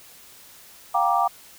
sine chord, G minor seventh, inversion third, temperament just, 705.6 / 784 / 940.8 / 1176 Hz, F5 / G5 / Bb5 / D6, +18 / 0 / +16 / +2 cents, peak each -23 / -23 / -25 / -23 dBFS, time 0.94-1.28 s, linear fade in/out 10 ms, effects white hiss -48 dBFS RMS until 1.58 s

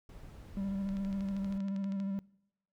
brown noise, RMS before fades -49 dBFS, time 0.09-1.58 s, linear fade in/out 2 ms
triangle tone with vibrato, 196 Hz, G3, in tune, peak -31 dBFS, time 0.57-2.19 s, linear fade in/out 0 ms, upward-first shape square, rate 14 Hz, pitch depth 24 cents each way
click train, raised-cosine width 0.2 ms, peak -35 dBFS, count 15, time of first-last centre 0.89-2.001 s, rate 12.6 Hz
effects noise-tail reverb RT60 0.8 s tail -23 dB re dry

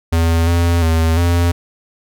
square tone with pitch steps, 82.9 / 85.4 / 81.4 / 86.2 Hz, E2 / F2 / E2 / F2, +10 / -38 / -21 / -22 cents, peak -12 dBFS, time 0.12-1.52 s, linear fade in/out 10 ms, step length 350 ms, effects none

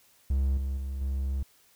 triangle tone with level steps, 67.4 Hz, C#2, 48 cents flat, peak -21 / -26 / -29 / -25 dBFS, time 0.3-1.43 s, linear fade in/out 5 ms, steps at 0.57 / 0.77 / 1.01 s, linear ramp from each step 2 ms, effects white hiss -62 dBFS RMS until 1.75 s

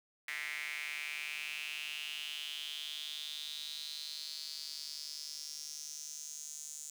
sawtooth tone with high-pass filter sweep, 150 Hz, D3, 37 cents sharp, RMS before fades -43 dBFS, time 0.28-6.9 s, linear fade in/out 2 ms, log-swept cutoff 2000 to 7100 Hz, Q 6, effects none

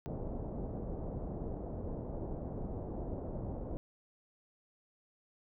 pink low-pass noise, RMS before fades -40 dBFS, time 0.06-3.77 s, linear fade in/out 0 ms, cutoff 680 Hz, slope 24 dB/octave, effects none

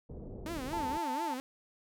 pink low-pass noise, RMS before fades -44 dBFS, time 0.09-0.98 s, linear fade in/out 10 ms, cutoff 540 Hz, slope 24 dB/octave
sawtooth tone with vibrato, 293.7 Hz, D4, in tune, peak -33 dBFS, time 0.46-1.4 s, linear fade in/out 0 ms, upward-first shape sine, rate 4.2 Hz, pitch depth 270 cents each way
sine tone, 887 Hz, A5, 14 cents sharp, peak -33 dBFS, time 0.73-1.34 s, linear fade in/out 2 ms
effects none

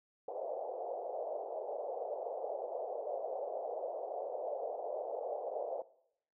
pink band-pass noise, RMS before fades -40 dBFS, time 0.28-5.82 s, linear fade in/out 2 ms, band 470 to 730 Hz, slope 48 dB/octave, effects noise-tail reverb RT60 0.7 s tail -19 dB re dry

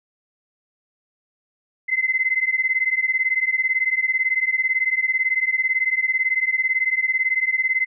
sine beating tone pair, 2047 / 2065 Hz, C7 / C7, -38 / -23 cents, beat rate 18 Hz, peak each -21 dBFS, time 1.88-7.86 s, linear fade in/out 20 ms, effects none

